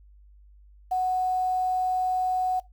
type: tone with quantisation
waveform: sine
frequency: 740 Hz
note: F#5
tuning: in tune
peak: -22 dBFS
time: 0.91-2.6 s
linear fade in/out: 10 ms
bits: 8
effects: noise-tail reverb RT60 0.2 s tail -20 dB re dry + added 50 Hz sine -50 dBFS peak until 2.72 s